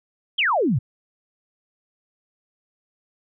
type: exponential sweep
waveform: sine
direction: down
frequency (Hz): 3384 to 105.6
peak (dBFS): -17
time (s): 0.38-0.79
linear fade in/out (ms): 10
effects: none